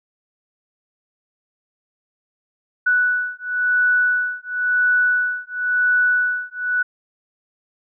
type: beating tone pair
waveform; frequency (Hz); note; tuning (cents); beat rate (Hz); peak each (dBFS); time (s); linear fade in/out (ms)
sine; 1480 / 1480.96; F#6 / F#6; 0 / +1; 0.96; -19; 2.86-6.83; 10
effects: none